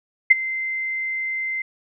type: tone with ADSR envelope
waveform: sine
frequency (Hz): 2077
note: C7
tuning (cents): -13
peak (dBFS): -5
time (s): 0.3-1.62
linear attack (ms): 12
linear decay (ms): 21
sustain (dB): -18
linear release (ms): 4
effects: none